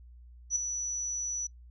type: tone with ADSR envelope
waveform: sine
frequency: 5920 Hz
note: F#8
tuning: in tune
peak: -23 dBFS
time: 0.5-1.47 s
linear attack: 58 ms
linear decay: 8 ms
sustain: -8 dB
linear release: 6 ms
effects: noise-tail reverb RT60 0.1 s tail -23 dB re dry + added 60 Hz sine -49 dBFS peak until 1.7 s